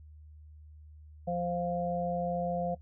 harmonic tone, 174.61 Hz, F3, in tune, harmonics 1 / 3 / 4, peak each -34 / -34 / -34 dBFS, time 1.27-2.75 s, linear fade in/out 10 ms, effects noise-tail reverb RT60 0.1 s tail -18 dB re dry + added 76 Hz sine -49 dBFS peak until 2.81 s

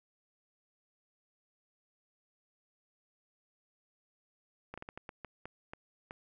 slowing click train, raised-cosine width 0.5 ms, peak -28 dBFS, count 10, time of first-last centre 4.74-6.109 s, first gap 36 ms, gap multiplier 1.34, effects none

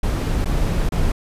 brown noise with dropouts, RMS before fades -19 dBFS, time 0.03-1.12 s, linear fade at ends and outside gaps 5 ms, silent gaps 0.446-0.456 / 0.891-0.92 s, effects resampled to 32000 Hz

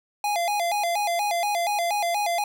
square tone with vibrato, 754 Hz, F#5, 32 cents sharp, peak -23 dBFS, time 0.24-2.44 s, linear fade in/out 2 ms, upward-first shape square, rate 4.2 Hz, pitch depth 160 cents each way, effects none

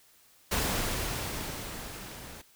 pink noise with level ramp, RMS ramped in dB -28 to -46 dBFS, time 0.51-2.42 s, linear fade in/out 10 ms, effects white hiss -61 dBFS RMS until 2.55 s

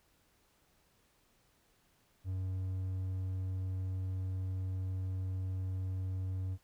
triangle tone, 93.6 Hz, F#2, 20 cents sharp, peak -32 dBFS, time 2.24-6.58 s, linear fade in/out 50 ms, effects pink hiss -71 dBFS RMS until 6.63 s

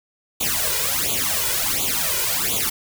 white noise with flanger, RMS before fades -22 dBFS, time 0.4-2.7 s, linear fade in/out 10 ms, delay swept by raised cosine 0.28 to 2.08 ms, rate 1.4 Hz, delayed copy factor +1, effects none

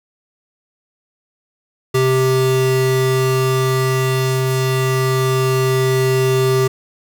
square tone pair together, 130.6 / 392 Hz, C3 / G4, -3 / 0 cents, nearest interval octave + perfect fifth, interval 1903 cents, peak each -17 dBFS, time 1.94-6.68 s, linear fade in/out 10 ms, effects none

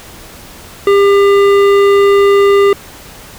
sine tone with hard clipping, 400 Hz, G4, 35 cents sharp, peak -7 dBFS, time 0.87-2.73 s, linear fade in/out 2 ms, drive 13 dB, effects pink hiss -34 dBFS RMS until 3.38 s

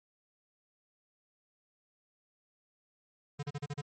square tone bursts, 144.2 Hz, D3, 31 cents flat, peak -35 dBFS, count 6, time 3.39-3.815 s, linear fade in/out 10 ms, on 40 ms, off 37 ms, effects MP3 32 kbps

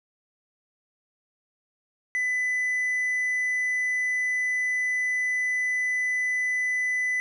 sine tone with hard clipping, 2000 Hz, B6, 21 cents sharp, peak -24 dBFS, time 2.15-7.2 s, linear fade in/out 0 ms, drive 2 dB, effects none

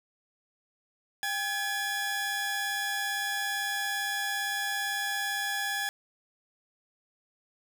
sawtooth tone pair together, 800 / 1697.7 Hz, G5 / G#6, +35 / +38 cents, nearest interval octave + minor second, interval 1303 cents, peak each -31 / -27 dBFS, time 1.23-5.89 s, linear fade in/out 0 ms, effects none

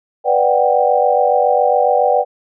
sine chord, G major seventh, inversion first, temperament equal with one note detuned, 493.9 / 587.3 / 740 / 787.2 Hz, B4 / D5 / F#5 / G5, 0 / 0 / 0 / +7 cents, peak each -16 dBFS, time 0.24-2.25 s, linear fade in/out 50 ms, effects none

